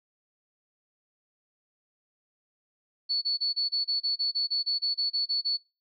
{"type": "tone bursts", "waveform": "sine", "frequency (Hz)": 4435, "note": "C#8", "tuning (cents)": 0, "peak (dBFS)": -24, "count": 16, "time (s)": [3.09, 5.575], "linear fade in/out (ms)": 20, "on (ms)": 130, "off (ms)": 27, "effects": ["noise-tail reverb RT60 0.3 s tail -26 dB re dry"]}